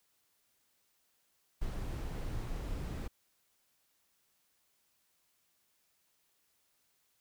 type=noise; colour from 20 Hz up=brown; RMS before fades=-38 dBFS; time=1.61-3.08 s; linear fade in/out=10 ms; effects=white hiss -75 dBFS RMS until 7.2 s